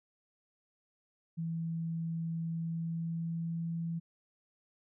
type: tone with pitch glide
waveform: sine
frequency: 164.81 to 166.63 Hz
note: E3 to E3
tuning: 0 to +19 cents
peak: -33 dBFS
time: 1.37-4 s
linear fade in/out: 20 ms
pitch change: +19 cents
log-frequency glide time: 2.44-3.69 s
effects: none